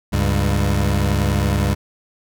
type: tone pair together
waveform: 25% pulse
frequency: 70.3 / 99.42 Hz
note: C#2 / G2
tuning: +25 / +25 cents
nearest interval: tritone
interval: 600 cents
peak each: -15 dBFS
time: 0.12-1.75 s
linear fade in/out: 20 ms
effects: none